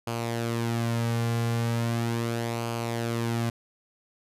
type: tone with flanger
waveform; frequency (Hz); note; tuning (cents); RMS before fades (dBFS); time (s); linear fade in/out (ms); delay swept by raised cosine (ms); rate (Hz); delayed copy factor
sawtooth; 116.54; A#2; 0; -28; 0.07-3.5; 5; 0.53 to 3.23; 0.38; -0.5
effects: resampled to 32000 Hz